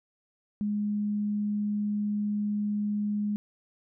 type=tone; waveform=sine; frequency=207.7 Hz; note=G#3; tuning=in tune; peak=-26 dBFS; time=0.61-3.36 s; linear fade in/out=0 ms; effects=none